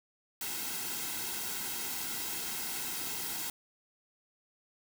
white noise with comb filter, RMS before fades -37 dBFS, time 0.41-3.5 s, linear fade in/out 2 ms, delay 1.7 ms, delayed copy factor -0.7, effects none

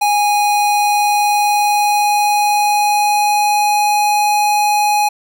square tone with pitch glide, 826 to 833.2 Hz, G#5 to G#5, -10 to +5 cents, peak -12 dBFS, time 0.01-5.09 s, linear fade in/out 10 ms, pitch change +15 cents, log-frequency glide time 0.54-4.36 s, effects none

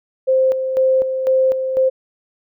sine tone with tremolo, 523.3 Hz, C5, in tune, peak -11 dBFS, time 0.27-1.9 s, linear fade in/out 20 ms, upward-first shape square, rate 2 Hz, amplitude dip 55%, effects none

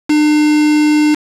triangle tone with quantisation, 301.5 Hz, D4, 46 cents sharp, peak -6 dBFS, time 0.09-1.15 s, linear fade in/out 10 ms, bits 3, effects low-pass 8000 Hz 12 dB/octave

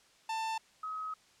45% pulse / sine tone pair in turn, 890 / 1271.8 Hz, A5 / D#6, +20 / +38 cents, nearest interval tritone, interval 618 cents, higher second, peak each -33 / -36 dBFS, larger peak first, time 0.29-0.58 / 0.83-1.14 s, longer second, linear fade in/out 5 ms, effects white hiss -64 dBFS RMS until 1.4 s + low-pass 7000 Hz 12 dB/octave

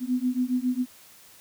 sine beating tone pair, 247.6 / 254.9 Hz, B3 / C4, +5 / -45 cents, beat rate 7.3 Hz, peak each -26 dBFS, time 0-0.86 s, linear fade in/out 50 ms, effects white hiss -52 dBFS RMS until 1.4 s

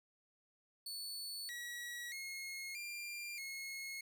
sawtooth tone with pitch steps, 4449 / 1922 / 2159 / 2387 / 2169 Hz, C#8 / B6 / C#7 / D7 / C#7, +5 / -48 / -46 / +28 / -38 cents, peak -40 dBFS, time 0.86-4.01 s, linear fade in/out 5 ms, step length 630 ms, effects none

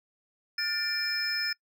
triangle tone cluster, 1423 / 1776 / 2370 / 5170 Hz, F6 / A6 / D7 / E8, +32 / +16 / +15 / -34 cents, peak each -36 / -31 / -35 / -28 dBFS, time 0.58-1.53 s, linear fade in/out 5 ms, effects noise-tail reverb RT60 0.1 s tail -26 dB re dry + tanh soft clip ceiling -17 dBFS

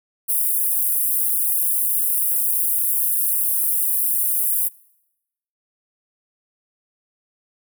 pink high-pass noise, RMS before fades -20 dBFS, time 0.28-4.69 s, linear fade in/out 20 ms, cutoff 10000 Hz, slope 48 dB/octave, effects noise-tail reverb RT60 0.9 s tail -24 dB re dry

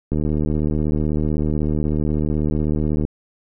click train, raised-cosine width 3 ms, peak -9 dBFS, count 224, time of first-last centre 0.12-3.05 s, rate 76.1 Hz, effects none

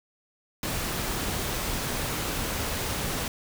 pink noise, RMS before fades -30 dBFS, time 0.63-3.28 s, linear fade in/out 2 ms, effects none

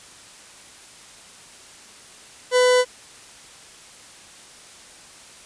40% pulse tone, 500 Hz, B4, 21 cents sharp, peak -13 dBFS, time 2.51-2.85 s, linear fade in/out 50 ms, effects white hiss -45 dBFS RMS until 5.45 s + resampled to 22050 Hz

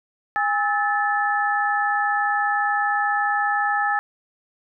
sine tone cluster, 820 / 1295 / 1743 Hz, G#5 / E6 / A6, -22 / -31 / -17 cents, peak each -22 / -25 / -23 dBFS, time 0.36-3.99 s, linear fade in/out 0 ms, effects none

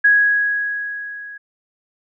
sine tone with level ramp, 1661.2 Hz, G#6, in tune, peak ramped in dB -8 to -32 dBFS, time 0.04-1.38 s, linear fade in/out 10 ms, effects none

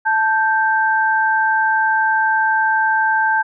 sine tone pair together, 880 / 1568 Hz, A5 / G6, 0 / 0 cents, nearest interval minor seventh, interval 1000 cents, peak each -16 dBFS, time 0.05-3.43 s, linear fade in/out 20 ms, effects none

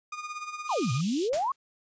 30% pulse tone with tremolo, 1224 Hz, D#6, 29 cents flat, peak -30 dBFS, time 0.12-1.01 s, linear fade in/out 5 ms, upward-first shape sine, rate 17 Hz, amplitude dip 65%
pink high-pass noise, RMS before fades -39 dBFS, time 0.67-1.3 s, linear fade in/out 50 ms, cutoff 2700 Hz, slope 48 dB/octave
sine exponential two-way sweep, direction down then up, 1165 to 115.3 to 1153 Hz, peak -25 dBFS, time 0.69-1.52 s, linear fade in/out 5 ms, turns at 0.92 s
white noise with exponential decay, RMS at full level -31 dBFS, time 1.33-1.56 s, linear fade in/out 2 ms, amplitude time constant 48 ms
effects resampled to 16000 Hz

